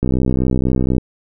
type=click train; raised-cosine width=3 ms; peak=-4 dBFS; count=62; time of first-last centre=0.03-0.982 s; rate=64.1 Hz; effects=none